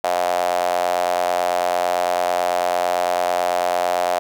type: tone with high-pass filter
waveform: sawtooth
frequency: 89 Hz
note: F2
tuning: 33 cents sharp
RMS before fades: -20 dBFS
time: 0.04-4.19 s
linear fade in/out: 0 ms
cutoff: 670 Hz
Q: 6.7
effects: none